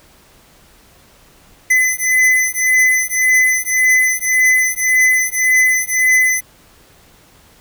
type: beating tone pair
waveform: square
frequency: 2020 / 2021.8 Hz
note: B6 / B6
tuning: +39 / +40 cents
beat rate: 1.8 Hz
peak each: -15 dBFS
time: 1.7-6.41 s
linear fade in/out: 10 ms
effects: pink hiss -48 dBFS RMS until 7.6 s